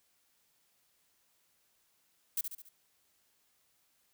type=noise with echo; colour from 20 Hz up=violet; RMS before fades=-32 dBFS; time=2.37-2.41 s; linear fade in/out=5 ms; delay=70 ms; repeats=4; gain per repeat=-6 dB; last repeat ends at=2.69 s; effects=white hiss -73 dBFS RMS until 4.13 s